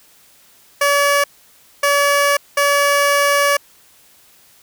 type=tone bursts at uneven times; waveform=15% pulse; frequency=570 Hz; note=C#5; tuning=48 cents sharp; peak=-6 dBFS; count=3; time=0.81-1.24 / 1.83-2.37 / 2.57-3.57 s; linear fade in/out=5 ms; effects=white hiss -50 dBFS RMS until 4.62 s